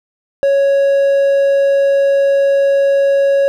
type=tone; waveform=triangle; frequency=554.4 Hz; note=C#5; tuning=in tune; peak=-7 dBFS; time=0.43-3.48 s; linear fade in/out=0 ms; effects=none